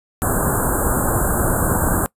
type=band-stop noise; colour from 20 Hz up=pink; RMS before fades=-18 dBFS; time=0.22-2.06 s; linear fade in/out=0 ms; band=1600 to 7400 Hz; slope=96 dB/octave; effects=noise-tail reverb RT60 0.1 s tail -23 dB re dry + resampled to 32000 Hz